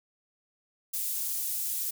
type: high-pass noise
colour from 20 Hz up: pink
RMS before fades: -32 dBFS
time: 0.93-1.91 s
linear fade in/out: 10 ms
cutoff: 11000 Hz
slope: 12 dB/octave
effects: none